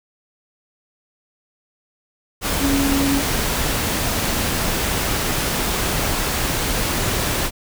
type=tone in noise; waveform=sine; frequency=277.2 Hz; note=C#4; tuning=in tune; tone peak=-17 dBFS; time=2.59-3.23 s; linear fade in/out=50 ms; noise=pink; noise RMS=-21 dBFS; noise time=2.41-7.51 s; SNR=+1 dB; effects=none